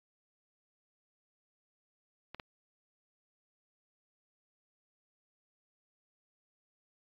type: clicks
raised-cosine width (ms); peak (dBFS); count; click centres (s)
0.3; -27; 2; 2.346 / 2.398
effects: low-pass 5000 Hz 12 dB/octave + AAC 48 kbps